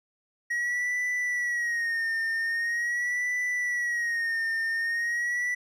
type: tone with vibrato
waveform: triangle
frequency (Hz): 1896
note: A#6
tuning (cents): +29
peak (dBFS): -24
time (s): 0.5-5.55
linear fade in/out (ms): 10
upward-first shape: sine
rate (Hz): 0.43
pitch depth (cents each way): 76
effects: resampled to 32000 Hz